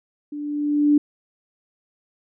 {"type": "tone with level ramp", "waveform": "sine", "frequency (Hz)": 293.7, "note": "D4", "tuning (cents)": 0, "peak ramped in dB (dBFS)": [-29, -11], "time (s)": [0.32, 0.98], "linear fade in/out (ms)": 5, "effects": []}